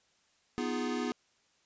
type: chord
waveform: square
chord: F half-diminished seventh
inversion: second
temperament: equal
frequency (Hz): 246.9 / 311.1 / 349.2 / 415.3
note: Cb4 / Eb4 / F4 / Ab4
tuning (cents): 0 / 0 / 0 / 0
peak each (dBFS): -35 / -40 / -40 / -39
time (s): 0.58-1.12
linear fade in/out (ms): 0
effects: white hiss -70 dBFS RMS until 1.65 s + resampled to 16000 Hz